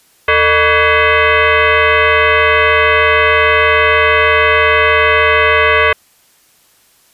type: tone with frequency modulation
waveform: sine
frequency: 448.4 Hz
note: A4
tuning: 33 cents sharp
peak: -7 dBFS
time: 0.28-5.93 s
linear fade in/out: 5 ms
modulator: 528 Hz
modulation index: 4.2
effects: white hiss -51 dBFS RMS until 7.13 s + resampled to 32000 Hz